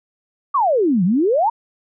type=exponential two-way sweep; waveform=sine; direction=down then up; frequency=1200 to 167.3 to 968 Hz; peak=-13 dBFS; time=0.54-1.5 s; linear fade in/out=10 ms; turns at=1.04 s; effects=none